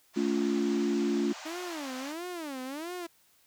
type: band-pass noise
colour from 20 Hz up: pink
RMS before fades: -45 dBFS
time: 0.13-2.15 s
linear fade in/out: 50 ms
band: 610 to 7400 Hz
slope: 48 dB/octave
type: chord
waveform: sine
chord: A augmented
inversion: none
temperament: equal with one note detuned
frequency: 220 / 284.3 / 349.2 Hz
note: A3 / C#4 / E#4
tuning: 0 / +44 / 0 cents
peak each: -30 dBFS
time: 0.16-1.33 s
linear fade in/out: 10 ms
type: tone with vibrato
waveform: sawtooth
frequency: 303.9 Hz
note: D#4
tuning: 41 cents flat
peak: -32 dBFS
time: 1.45-3.07 s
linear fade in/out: 10 ms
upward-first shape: sine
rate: 1.5 Hz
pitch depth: 300 cents each way
effects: white hiss -65 dBFS RMS until 3.46 s